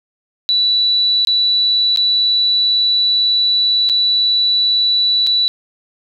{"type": "tone with dropouts", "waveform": "sine", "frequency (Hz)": 3951, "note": "B7", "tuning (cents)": 0, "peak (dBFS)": -11, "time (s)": [0.49, 5.48], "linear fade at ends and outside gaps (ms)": 0, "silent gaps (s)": [[1.249, 1.272], [1.961, 1.973], [3.89, 3.897], [5.266, 5.271]], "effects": []}